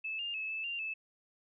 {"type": "tone with pitch steps", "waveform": "sine", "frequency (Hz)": [2615, 2808, 2595, 2622, 2783, 2617], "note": ["E7", "F7", "E7", "E7", "F7", "E7"], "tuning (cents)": [-15, 9, -28, -10, -7, -13], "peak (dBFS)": -35, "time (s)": [0.04, 0.94], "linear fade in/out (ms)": 10, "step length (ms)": 150, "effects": []}